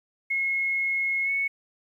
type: tone with pitch glide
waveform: sine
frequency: 2168 to 2210 Hz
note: C#7 to C#7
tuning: -39 to -6 cents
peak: -23 dBFS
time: 0.3-1.48 s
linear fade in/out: 10 ms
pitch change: +33 cents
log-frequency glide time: 1.24-1.3 s
effects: 10-bit